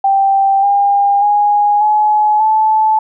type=tone with pitch steps; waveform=sine; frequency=784 / 804.6 / 825.8 / 847.6 / 869.9 Hz; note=G5 / G5 / G#5 / G#5 / A5; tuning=0 / +45 / -10 / +35 / -20 cents; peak=-8 dBFS; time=0.04-2.99 s; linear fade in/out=5 ms; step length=590 ms; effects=none